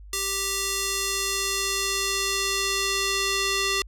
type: tone with band-pass filter sweep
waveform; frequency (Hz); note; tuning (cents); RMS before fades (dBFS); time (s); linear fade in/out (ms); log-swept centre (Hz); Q
square; 392; G4; 0; -26; 0.13-3.82; 2; 7900 to 4200; 0.86
effects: added 50 Hz sine -41 dBFS peak until 3.87 s

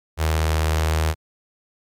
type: tone with notch filter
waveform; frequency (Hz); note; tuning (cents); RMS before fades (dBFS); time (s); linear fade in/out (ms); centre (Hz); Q
sawtooth; 79; D#2; +27; -20; 0.17-1.15; 50; 220; 0.73
effects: MP3 96 kbps

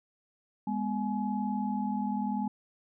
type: tone cluster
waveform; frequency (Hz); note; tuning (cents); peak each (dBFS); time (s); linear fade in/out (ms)
sine; 205.7 / 246.2 / 846; G#3 / B3 / G#5; -16 / -5 / +32; -31 / -34 / -35; 0.67-2.48; 5
effects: none

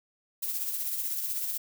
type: noise with tremolo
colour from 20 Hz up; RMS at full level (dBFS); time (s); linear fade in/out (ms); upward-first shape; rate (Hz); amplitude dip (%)
violet; -30; 0.42-1.58; 10; triangle; 16; 50
effects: none

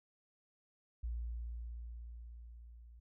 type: tone with level ramp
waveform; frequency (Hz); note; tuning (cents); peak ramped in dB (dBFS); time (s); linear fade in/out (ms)
sine; 58.27; A#1; 0; -36 to -54; 1.03-3; 10
effects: none

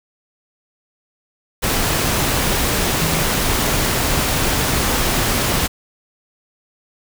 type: tone in noise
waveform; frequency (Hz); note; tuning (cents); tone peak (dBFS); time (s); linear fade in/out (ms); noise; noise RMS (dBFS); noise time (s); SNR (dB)
sine; 161.7; E3; -33; -22; 3-3.24; 20; pink; -18; 1.62-5.68; -7
effects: none

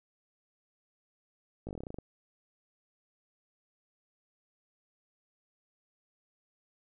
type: slowing click train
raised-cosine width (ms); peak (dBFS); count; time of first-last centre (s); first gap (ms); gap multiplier
2; -27; 12; 1.67-1.986; 18; 1.09
effects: none

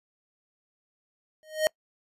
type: tone with exponential growth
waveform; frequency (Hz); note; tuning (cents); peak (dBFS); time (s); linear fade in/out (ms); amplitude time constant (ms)
square; 622.3; D#5; 0; -18; 1.43-1.67; 0; 52
effects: noise-tail reverb RT60 0.1 s tail -26 dB re dry + resampled to 32000 Hz

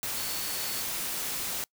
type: tone in noise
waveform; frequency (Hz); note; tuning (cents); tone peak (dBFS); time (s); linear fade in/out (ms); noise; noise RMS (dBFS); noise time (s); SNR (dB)
sine; 4435; C#8; 0; -40; 0.17-0.82; 0; white; -33; 0.03-1.64; -10
effects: noise-tail reverb RT60 0.1 s tail -26 dB re dry

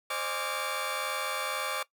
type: tone cluster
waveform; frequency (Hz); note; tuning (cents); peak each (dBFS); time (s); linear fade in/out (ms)
20% pulse; 528 / 610 / 824 / 1158 / 1392; C5 / D#5 / G#5 / D6 / F6; +16 / -34 / -14 / -25 / -6; -33 / -34 / -36 / -29 / -35; 0.1-1.83; 5
effects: noise-tail reverb RT60 0.1 s tail -19 dB re dry

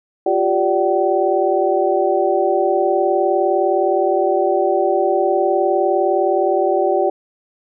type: tone cluster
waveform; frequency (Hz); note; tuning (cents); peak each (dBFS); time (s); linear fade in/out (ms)
sine; 353.9 / 393.5 / 583 / 763; F4 / G4 / D5 / G5; +23 / +7 / -13 / -47; -19; 0.26-7.1; 5
effects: none

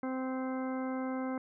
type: harmonic tone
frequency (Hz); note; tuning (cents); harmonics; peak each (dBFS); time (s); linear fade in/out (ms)
260; C4; -11; 1 / 2 / 3 / 4 / 5 / 6 / 8; -34 / -40 / -44 / -46 / -48 / -50 / -52; 0.03-1.38; 2
effects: none

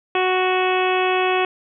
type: harmonic tone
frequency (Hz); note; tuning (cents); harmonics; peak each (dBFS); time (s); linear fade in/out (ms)
369.9; F#4; 0; 1 / 2 / 3 / 4 / 5 / 6 / 7 / 8 / 9; -20 / -22 / -25 / -30 / -30 / -31 / -25 / -34 / -33; 0.15-1.45; 2
effects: none

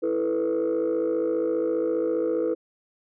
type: chord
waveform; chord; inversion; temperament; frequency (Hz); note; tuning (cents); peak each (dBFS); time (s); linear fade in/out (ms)
sine; E suspended fourth; none; just; 329.6 / 439.5 / 494.4; E4 / A4 / B4; 0 / -2 / +2; -25 / -26 / -24; 0.02-2.55; 20
effects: tanh soft clip ceiling -18 dBFS

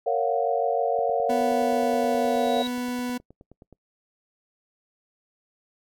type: chord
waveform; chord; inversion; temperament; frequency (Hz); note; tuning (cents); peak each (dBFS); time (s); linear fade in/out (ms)
sine; Gb major seventh; first; just; 462.5 / 555 / 693.7 / 740; Bb4 / Db5 / F5 / Gb5; -14 / +2 / -12 / 0; -26 / -27 / -26 / -28; 0.06-2.63; 10
type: click train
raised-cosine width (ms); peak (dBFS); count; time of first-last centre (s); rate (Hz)
2; -34; 27; 0.99-3.727; 9.5
type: tone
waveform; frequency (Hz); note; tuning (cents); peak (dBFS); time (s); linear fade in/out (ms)
40% pulse; 246.9; B3; 0; -26; 1.29-3.18; 10
type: tone with exponential growth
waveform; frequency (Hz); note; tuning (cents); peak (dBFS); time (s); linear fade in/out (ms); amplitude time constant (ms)
sine; 3854; B7; -43; -29; 1.84-2.67; 0; 180
effects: noise-tail reverb RT60 0.1 s tail -24 dB re dry

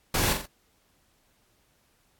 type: noise with echo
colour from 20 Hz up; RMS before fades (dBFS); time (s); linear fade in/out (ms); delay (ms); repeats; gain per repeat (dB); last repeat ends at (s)
pink; -25; 0.14-0.33; 5; 43; 3; -6; 0.459
effects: pink hiss -67 dBFS RMS until 2.19 s + AAC 64 kbps

